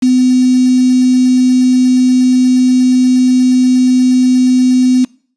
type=tone with quantisation; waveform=sine; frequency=253.4 Hz; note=B3; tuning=45 cents sharp; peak=-6 dBFS; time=0.02-5.05 s; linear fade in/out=10 ms; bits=4; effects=noise-tail reverb RT60 0.5 s tail -24 dB re dry + resampled to 22050 Hz